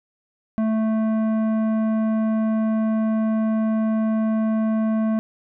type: tone with tanh clipping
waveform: sine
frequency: 220 Hz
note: A3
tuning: in tune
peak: -20 dBFS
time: 0.58-5.19 s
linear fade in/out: 0 ms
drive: 12 dB
effects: none